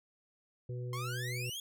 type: harmonic tone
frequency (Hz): 123.47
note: B2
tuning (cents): 0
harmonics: 1 / 3 / 4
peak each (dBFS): -37 / -47 / -49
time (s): 0.69-1.5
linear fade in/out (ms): 5
type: exponential sweep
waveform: sawtooth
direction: up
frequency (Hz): 1046.5 to 3405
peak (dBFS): -36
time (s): 0.93-1.6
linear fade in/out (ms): 2
effects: none